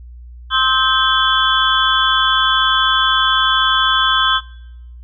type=tone cluster; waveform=sine; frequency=1052 / 1290 / 1569 / 3089 / 3407 Hz; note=C6 / E6 / G6 / G7 / G#7; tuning=+9 / -38 / +1 / -26 / +44 cents; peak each=-18 dBFS; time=0.5-4.41 s; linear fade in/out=50 ms; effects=noise-tail reverb RT60 1.0 s tail -26 dB re dry + added 60 Hz sine -33 dBFS peak until 5.03 s